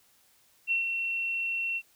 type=tone with ADSR envelope; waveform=sine; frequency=2717 Hz; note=F7; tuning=48 cents flat; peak=-23 dBFS; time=0.67-1.82 s; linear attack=43 ms; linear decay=130 ms; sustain=-5 dB; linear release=54 ms; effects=white hiss -64 dBFS RMS until 1.95 s